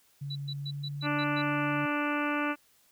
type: tone with pitch glide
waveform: sine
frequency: 141 to 143.13 Hz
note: C#3 to D3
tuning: +30 to -44 cents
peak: -34 dBFS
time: 0.21-1.86 s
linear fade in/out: 10 ms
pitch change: +26 cents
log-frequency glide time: 0.52-0.88 s
type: tone bursts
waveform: sine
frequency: 3951 Hz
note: B7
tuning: in tune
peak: -36 dBFS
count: 7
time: 0.3-1.419 s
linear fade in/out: 10 ms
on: 57 ms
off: 120 ms
type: harmonic tone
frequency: 293.7 Hz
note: D4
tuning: in tune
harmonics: 1 / 2 / 3 / 4 / 5 / 6 / 7 / 8 / 9 / 10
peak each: -31 / -37 / -38 / -35 / -35 / -43 / -43 / -40 / -39 / -50 dBFS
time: 1.02-2.56 s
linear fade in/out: 50 ms
effects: white hiss -65 dBFS RMS until 2.91 s